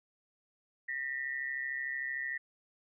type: tone pair together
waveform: sine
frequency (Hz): 1817.7 / 1951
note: A#6 / B6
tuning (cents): -44 / -22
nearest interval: minor second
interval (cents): 122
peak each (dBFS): -37 / -37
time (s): 0.88-2.38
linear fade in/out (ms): 10
effects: none